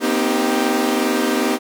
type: chord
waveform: sawtooth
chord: C minor seventh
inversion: third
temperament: equal with one note detuned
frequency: 239.1 / 261.6 / 311.1 / 392 Hz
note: Bb3 / C4 / Eb4 / G4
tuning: +44 / 0 / 0 / 0 cents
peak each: -18 dBFS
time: 0-1.59 s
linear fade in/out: 50 ms
effects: none